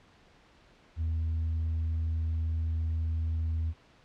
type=tone with tanh clipping; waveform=sine; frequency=80.8 Hz; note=E2; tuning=34 cents flat; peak=-28 dBFS; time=0.96-3.74 s; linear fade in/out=50 ms; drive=1 dB; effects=pink hiss -60 dBFS RMS until 4.04 s + low-pass 4000 Hz 12 dB/octave